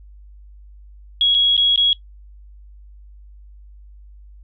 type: tone with dropouts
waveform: sine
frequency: 3322 Hz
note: G#7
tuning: in tune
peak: -12 dBFS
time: 1.21-1.93 s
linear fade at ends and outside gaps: 1 ms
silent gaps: 1.344-1.348 / 1.567-1.577 / 1.76-1.776 s
effects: noise-tail reverb RT60 0.1 s tail -19 dB re dry + added 50 Hz sine -40 dBFS peak until 4.43 s